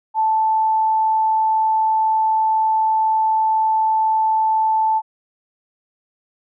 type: tone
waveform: sine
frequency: 878 Hz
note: A5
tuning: 4 cents flat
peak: -14 dBFS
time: 0.14-5.02 s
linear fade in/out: 50 ms
effects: none